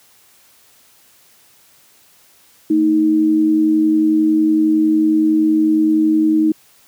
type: tone pair together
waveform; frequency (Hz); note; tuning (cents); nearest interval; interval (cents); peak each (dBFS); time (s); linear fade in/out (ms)
sine; 222.2 / 313.1; A3 / D#4; +17 / +11; tritone; 594; -21 / -11; 2.7-6.52; 5
effects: white hiss -51 dBFS RMS until 6.87 s + high-pass 60 Hz 12 dB/octave